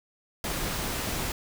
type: noise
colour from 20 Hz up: pink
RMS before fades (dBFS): -31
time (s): 0.44-1.32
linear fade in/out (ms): 2
effects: none